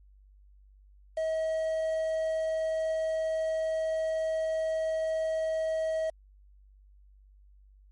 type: tone with quantisation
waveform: triangle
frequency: 639 Hz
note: D#5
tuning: 46 cents sharp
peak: -25 dBFS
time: 1.17-6.1 s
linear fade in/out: 5 ms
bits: 8
effects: added 49 Hz sine -54 dBFS peak until 7.91 s + MP3 48 kbps